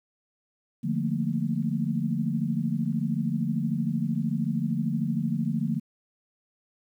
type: chord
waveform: sine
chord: Bb major seventh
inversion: first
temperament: equal with one note detuned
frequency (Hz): 147.68 / 174.61 / 220 / 233.1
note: D3 / F3 / A3 / Bb3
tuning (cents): +10 / 0 / 0 / 0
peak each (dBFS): -30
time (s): 0.83-5.8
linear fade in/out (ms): 20
effects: 10-bit